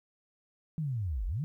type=linear two-way sweep; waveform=sine; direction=down then up; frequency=164.81 to 39.99 to 164.81 Hz; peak=-30 dBFS; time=0.78-1.44 s; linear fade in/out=0 ms; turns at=1.26 s; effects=12-bit